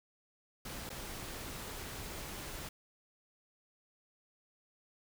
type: noise with dropouts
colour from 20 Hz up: pink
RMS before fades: -44 dBFS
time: 0.65-2.69 s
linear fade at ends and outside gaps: 5 ms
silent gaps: 0.893-0.901 s
effects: none